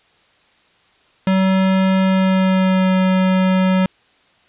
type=tone with pitch glide; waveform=square; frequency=189.7 to 186.98 Hz; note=F#3 to F#3; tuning=+43 to +18 cents; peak=-13 dBFS; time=1.27-3.86 s; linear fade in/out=2 ms; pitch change=-25 cents; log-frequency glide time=2.02-2.93 s; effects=white hiss -55 dBFS RMS until 4.48 s + resampled to 8000 Hz